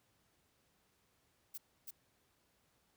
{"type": "noise with echo", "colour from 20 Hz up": "violet", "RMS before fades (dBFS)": -45, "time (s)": [1.54, 1.58], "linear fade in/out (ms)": 10, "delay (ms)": 330, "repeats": 1, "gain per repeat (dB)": -2, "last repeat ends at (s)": 1.91, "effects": ["pink hiss -75 dBFS RMS until 2.96 s", "high-pass 60 Hz 12 dB/octave"]}